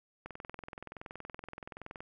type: click train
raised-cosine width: 0.5 ms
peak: -28 dBFS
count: 38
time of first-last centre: 0.26-2.005 s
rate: 21.2 Hz
effects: none